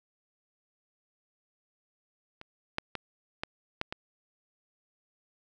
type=clicks; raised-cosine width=0.3 ms; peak=-28 / -13 / -18 / -16 / -14 / -19 dBFS; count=6; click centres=2.414 / 2.784 / 2.953 / 3.435 / 3.814 / 3.925 s; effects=none